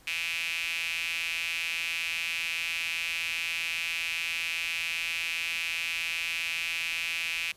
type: tone with high-pass filter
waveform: sawtooth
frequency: 167.5 Hz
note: E3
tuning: 28 cents sharp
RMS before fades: -32 dBFS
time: 0.07-7.52 s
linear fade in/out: 5 ms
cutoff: 2500 Hz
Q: 6.6
effects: pink hiss -58 dBFS RMS until 7.56 s + resampled to 32000 Hz